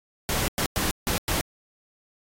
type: noise bursts at uneven times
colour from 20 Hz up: pink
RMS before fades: -25 dBFS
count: 5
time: 0.29-0.48 / 0.58-0.66 / 0.76-0.91 / 1.07-1.18 / 1.28-1.41 s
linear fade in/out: 0 ms
effects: AAC 48 kbps